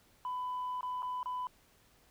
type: tone with dropouts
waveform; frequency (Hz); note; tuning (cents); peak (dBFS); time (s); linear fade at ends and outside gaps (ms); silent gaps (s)
sine; 1000; B5; +21; -33; 0.25-1.47; 1; 0.809-0.83 / 1.022-1.029 / 1.23-1.258
effects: tanh soft clip ceiling -32 dBFS + pink hiss -66 dBFS RMS until 2.1 s